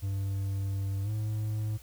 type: tone with pitch glide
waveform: triangle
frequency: 98 to 107.49 Hz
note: G2 to A2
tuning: 0 to -40 cents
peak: -27 dBFS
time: 0.02-1.78 s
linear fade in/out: 20 ms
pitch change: +160 cents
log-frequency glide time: 1.03-1.1 s
effects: added 60 Hz sine -51 dBFS peak until 1.82 s + white hiss -56 dBFS RMS until 1.82 s